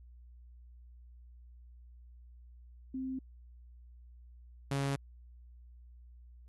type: tone pair in turn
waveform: sine / sawtooth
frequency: 261.6 / 138.58 Hz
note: C4 / C#3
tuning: 0 / 0 cents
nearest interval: major seventh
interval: 1100 cents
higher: first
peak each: -35 / -27 dBFS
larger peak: second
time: 2.94-3.19 / 4.71-4.96 s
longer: neither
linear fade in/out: 5 ms
effects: added 60 Hz sine -52 dBFS peak until 6.48 s + AAC 32 kbps